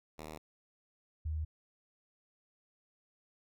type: tone pair in turn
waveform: 5% pulse / sine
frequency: 77.78 / 77.78 Hz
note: D#2 / D#2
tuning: 0 / 0 cents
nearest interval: unison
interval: 0 cents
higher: neither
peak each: -33 / -33 dBFS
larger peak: neither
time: 0.18-0.38 / 1.25-1.45 s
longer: neither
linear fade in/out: 10 ms
effects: none